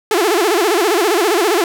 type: tone with vibrato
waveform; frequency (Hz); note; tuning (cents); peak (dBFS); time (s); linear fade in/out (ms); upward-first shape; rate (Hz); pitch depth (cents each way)
sawtooth; 384.4; G4; -34; -8; 0.11-1.64; 2; sine; 15; 250
effects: none